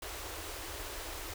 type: band-stop noise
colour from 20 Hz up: pink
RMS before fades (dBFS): -42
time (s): 0.02-1.34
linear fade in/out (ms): 5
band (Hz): 100 to 300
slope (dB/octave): 48
effects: none